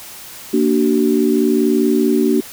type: chord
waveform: sine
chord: Bb augmented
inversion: none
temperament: equal with one note detuned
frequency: 233.1 / 293.7 / 378.2 Hz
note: Bb3 / D4 / F#4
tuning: 0 / 0 / +38 cents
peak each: -16 dBFS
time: 0.53-2.41 s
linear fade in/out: 10 ms
effects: white hiss -35 dBFS RMS until 2.52 s

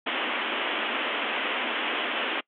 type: band-pass noise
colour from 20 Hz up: white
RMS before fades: -29 dBFS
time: 0.06-2.41 s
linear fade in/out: 10 ms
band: 220 to 3300 Hz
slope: 96 dB/octave
effects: noise-tail reverb RT60 0.1 s tail -25 dB re dry

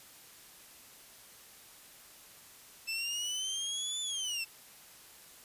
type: linear two-way sweep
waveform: 25% pulse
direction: up then down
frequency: 2637 to 3520 to 2637 Hz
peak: -30 dBFS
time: 2.87-4.45 s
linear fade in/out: 20 ms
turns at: 4.01 s
effects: white hiss -55 dBFS RMS until 5.44 s + resampled to 32000 Hz

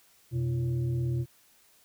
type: tone with frequency modulation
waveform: sine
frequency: 126 Hz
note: B2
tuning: 35 cents sharp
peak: -26 dBFS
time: 0.31-1.26 s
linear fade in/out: 50 ms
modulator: 215 Hz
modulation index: 0.55
effects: white hiss -62 dBFS RMS until 1.84 s

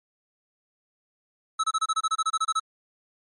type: tone bursts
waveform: square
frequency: 1298 Hz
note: E6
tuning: 27 cents flat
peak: -22 dBFS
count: 14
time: 1.59-2.599 s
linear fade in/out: 10 ms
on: 47 ms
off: 27 ms
effects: MP3 48 kbps

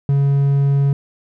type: tone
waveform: triangle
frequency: 139.8 Hz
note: C#3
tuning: 15 cents sharp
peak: -10 dBFS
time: 0.09-0.93 s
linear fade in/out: 2 ms
effects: none

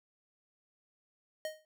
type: tone with exponential decay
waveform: square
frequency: 622.3 Hz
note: D#5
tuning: in tune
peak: -33 dBFS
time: 1.45-1.65 s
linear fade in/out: 1 ms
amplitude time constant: 43 ms
effects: none

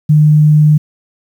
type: tone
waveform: sine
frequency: 151.5 Hz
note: D#3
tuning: 46 cents flat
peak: -4 dBFS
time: 0.09-0.78 s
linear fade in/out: 10 ms
effects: 7-bit

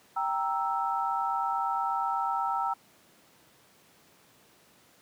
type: chord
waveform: sine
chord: E diminished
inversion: first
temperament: equal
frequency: 784 / 932.3 / 1318.5 Hz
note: G5 / Bb5 / E6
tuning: 0 / 0 / 0 cents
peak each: -31 dBFS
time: 0.16-2.74 s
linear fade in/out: 10 ms
effects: pink hiss -60 dBFS RMS until 5.01 s + high-pass 150 Hz 12 dB/octave

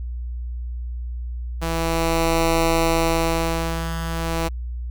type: ring-modulated tone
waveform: 10% pulse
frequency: 164.81 Hz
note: E3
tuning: in tune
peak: -8 dBFS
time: 1.61-4.49 s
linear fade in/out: 20 ms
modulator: 165 Hz
effects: added 60 Hz sine -26 dBFS peak until 4.9 s

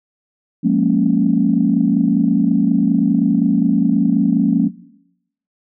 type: chord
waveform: sine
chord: Bb minor seventh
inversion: second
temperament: equal with one note detuned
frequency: 177.97 / 207.7 / 233.1 / 277.2 Hz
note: F3 / Ab3 / Bb3 / Db4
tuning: +33 / 0 / 0 / 0 cents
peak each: -17 dBFS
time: 0.63-4.69 s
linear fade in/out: 20 ms
effects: noise-tail reverb RT60 0.8 s tail -17 dB re dry + tanh soft clip ceiling -1 dBFS

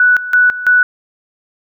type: tone with tremolo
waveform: sine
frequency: 1480 Hz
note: F#6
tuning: in tune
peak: -6 dBFS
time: 0-0.83 s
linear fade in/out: 2 ms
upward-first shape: square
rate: 3 Hz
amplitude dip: 80%
effects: none

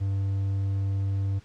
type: tone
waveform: triangle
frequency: 97.9 Hz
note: G2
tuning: 2 cents flat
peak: -22 dBFS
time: 0-1.4 s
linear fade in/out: 20 ms
effects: pink hiss -57 dBFS RMS until 1.44 s + low-pass 6000 Hz 12 dB/octave

